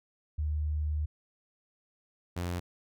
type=tone pair in turn; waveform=sine / sawtooth; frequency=75.7 / 87.89 Hz; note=D#2 / F2; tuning=-47 / +12 cents; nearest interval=minor third; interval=259 cents; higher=second; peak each=-28 dBFS; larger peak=neither; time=0.38-1.06 / 2.36-2.6 s; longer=first; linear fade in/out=10 ms; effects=none